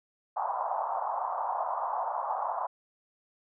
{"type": "band-pass noise", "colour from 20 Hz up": "pink", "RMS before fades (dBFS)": -32, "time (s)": [0.36, 2.67], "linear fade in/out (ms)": 10, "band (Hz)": [680, 1100], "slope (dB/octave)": 48, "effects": []}